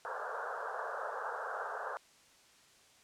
white band-pass noise, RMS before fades -40 dBFS, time 0.05-1.97 s, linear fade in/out 0 ms, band 430 to 1600 Hz, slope 96 dB/octave, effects white hiss -63 dBFS RMS until 3.03 s + low-pass 8000 Hz 12 dB/octave

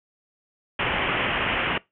white low-pass noise, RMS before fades -25 dBFS, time 0.79-1.78 s, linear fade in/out 5 ms, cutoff 3100 Hz, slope 96 dB/octave, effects noise-tail reverb RT60 0.2 s tail -22 dB re dry

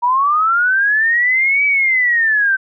sine linear two-way sweep, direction up then down, 944 to 2300 to 1533 Hz, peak -11 dBFS, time 0.02-2.57 s, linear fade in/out 20 ms, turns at 1.65 s, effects none

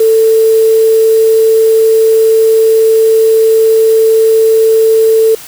sine tone with quantisation, 444.6 Hz, A4, 18 cents sharp, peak -4 dBFS, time 0-5.35 s, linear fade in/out 5 ms, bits 4, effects white hiss -30 dBFS RMS until 5.47 s

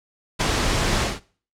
pink noise with ADSR envelope, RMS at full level -18 dBFS, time 0.39-1.2 s, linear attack 21 ms, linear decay 12 ms, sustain -3 dB, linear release 180 ms, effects noise-tail reverb RT60 0.4 s tail -19 dB re dry + low-pass 7000 Hz 12 dB/octave

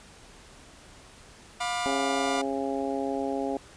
sawtooth chord, B diminished, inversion second, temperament just, 711.2 / 987.8 / 1185.3 Hz, F5 / B5 / D6, +31 / 0 / +16 cents, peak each -26 / -31 / -31 dBFS, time 1.6-2.42 s, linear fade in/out 10 ms
harmonic tone, 136.5 Hz, C#3, 26 cents flat, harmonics 2 / 3 / 4 / 5 / 6, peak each -31 / -33 / -34 / -35 / -36 dBFS, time 1.86-3.57 s, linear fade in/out 0 ms
effects pink hiss -51 dBFS RMS until 3.76 s + resampled to 22050 Hz

